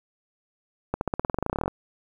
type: accelerating click train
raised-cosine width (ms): 1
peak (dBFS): -11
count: 19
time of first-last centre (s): 0.94-1.68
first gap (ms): 71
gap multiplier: 0.93
effects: 8-bit